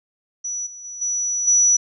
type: tone with level steps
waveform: sine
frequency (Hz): 5900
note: F#8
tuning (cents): -6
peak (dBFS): -24 / -35 / -31 / -20 / -12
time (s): 0.44-1.77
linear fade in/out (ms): 10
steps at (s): 0.66 / 0.84 / 1.01 / 1.47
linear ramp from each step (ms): 10
effects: none